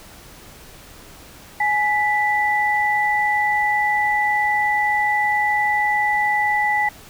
sine tone pair together, 838.1 / 1975.5 Hz, G#5 / B6, +16 / 0 cents, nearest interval octave + minor third, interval 1484 cents, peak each -19 dBFS, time 1.6-6.89 s, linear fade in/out 5 ms, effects pink hiss -43 dBFS RMS until 7.09 s

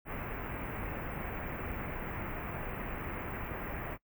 pink band-stop noise, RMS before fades -39 dBFS, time 0.05-3.98 s, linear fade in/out 50 ms, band 2500 to 16000 Hz, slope 48 dB/octave, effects noise-tail reverb RT60 0.1 s tail -22 dB re dry

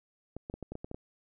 clicks, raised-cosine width 2 ms, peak -26 dBFS, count 9, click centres 0.366 / 0.499 / 0.54 / 0.627 / 0.72 / 0.754 / 0.845 / 0.914 / 0.945 s, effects none

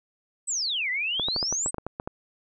sine exponential two-way sweep, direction down then up, 8360 to 1946 to 8360 Hz, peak -25 dBFS, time 0.47-1.71 s, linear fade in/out 20 ms, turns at 0.9 s
clicks, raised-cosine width 1 ms, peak -17 dBFS, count 11, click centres 1.197 / 1.285 / 1.363 / 1.428 / 1.526 / 1.661 / 1.744 / 1.783 / 1.866 / 1.999 / 2.075 s
effects none

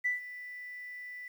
sine tone with ADSR envelope, 1981 Hz, B6, 5 cents sharp, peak -25 dBFS, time 0.04-1.28 s, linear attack 18 ms, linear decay 140 ms, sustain -16 dB, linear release 3 ms, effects tanh soft clip ceiling -21 dBFS + 10-bit

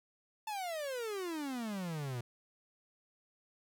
45% pulse exponential sweep, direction down, 888 to 116.54 Hz, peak -37 dBFS, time 0.47-2.21 s, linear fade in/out 5 ms, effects none

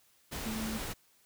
sine tone in noise, 220 Hz, A3, in tune, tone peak -35 dBFS, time 0.45-0.79 s, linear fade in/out 20 ms, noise pink, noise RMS -39 dBFS, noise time 0.31-0.94 s, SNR +1 dB, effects white hiss -67 dBFS RMS until 1.25 s

